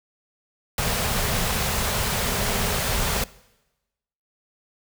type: band-stop noise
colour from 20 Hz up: pink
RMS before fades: -24 dBFS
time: 0.78-3.24 s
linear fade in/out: 2 ms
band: 250 to 370 Hz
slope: 96 dB/octave
effects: noise-tail reverb RT60 1.0 s tail -21 dB re dry